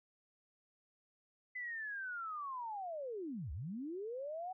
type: linear two-way sweep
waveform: sine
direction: down then up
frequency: 2025 to 62 to 760 Hz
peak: -40 dBFS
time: 1.55-4.53 s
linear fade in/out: 10 ms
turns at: 3.52 s
effects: none